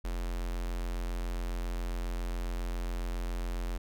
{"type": "tone with notch filter", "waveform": "square", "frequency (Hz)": 43.65, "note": "F1", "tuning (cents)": 0, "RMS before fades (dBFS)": -34, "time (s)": [0.04, 3.78], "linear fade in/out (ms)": 10, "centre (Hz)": 140, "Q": 1.5, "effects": []}